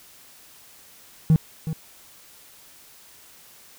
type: tone with echo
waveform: triangle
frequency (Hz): 158.9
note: D#3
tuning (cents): +37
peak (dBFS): -9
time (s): 1.3-1.36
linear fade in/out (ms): 0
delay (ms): 370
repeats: 1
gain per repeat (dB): -13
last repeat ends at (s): 1.73
effects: tanh soft clip ceiling -8 dBFS + white hiss -50 dBFS RMS until 3.78 s